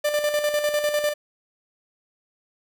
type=tone with tremolo; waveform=45% pulse; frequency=593 Hz; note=D5; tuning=17 cents sharp; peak=-19 dBFS; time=0.04-1.14 s; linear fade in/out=10 ms; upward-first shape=square; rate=10 Hz; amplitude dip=50%; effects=none